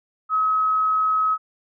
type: tone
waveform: sine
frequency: 1278 Hz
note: D#6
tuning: 46 cents sharp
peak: -17 dBFS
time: 0.29-1.38 s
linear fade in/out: 50 ms
effects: none